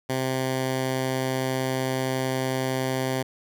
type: tone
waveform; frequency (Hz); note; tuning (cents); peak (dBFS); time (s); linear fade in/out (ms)
10% pulse; 130.81; C3; 0; -16; 0.09-3.23; 10
effects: none